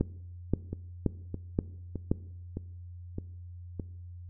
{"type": "two click trains", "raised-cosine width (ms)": 3, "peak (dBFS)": [-12, -22], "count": [5, 6], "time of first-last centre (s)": [[0.01, 2.115], [0.73, 3.797]], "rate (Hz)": [1.9, 1.63], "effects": ["noise-tail reverb RT60 0.8 s tail -20 dB re dry", "added 88 Hz sine -42 dBFS peak until 4.29 s"]}